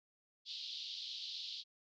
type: band-pass noise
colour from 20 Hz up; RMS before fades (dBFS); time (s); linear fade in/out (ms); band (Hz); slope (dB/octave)
pink; -45; 0.45-1.64; 50; 3300 to 4700; 48
effects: MP3 96 kbps